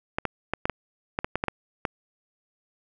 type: clicks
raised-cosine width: 0.5 ms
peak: -10 dBFS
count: 11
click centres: 0.185 / 0.253 / 0.536 / 0.655 / 0.697 / 1.189 / 1.245 / 1.356 / 1.439 / 1.483 / 1.852 s
effects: none